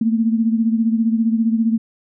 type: beating tone pair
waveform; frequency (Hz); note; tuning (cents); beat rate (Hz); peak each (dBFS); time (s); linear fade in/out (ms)
sine; 223.7 / 238.7; A3 / A#3; +29 / +41; 15; -15 / -21; 0.01-1.78; 5
effects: none